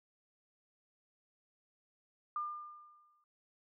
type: tone with exponential decay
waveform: sine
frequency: 1202 Hz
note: D6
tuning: 40 cents sharp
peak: -33 dBFS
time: 2.36-3.24 s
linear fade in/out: 2 ms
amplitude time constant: 190 ms
effects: none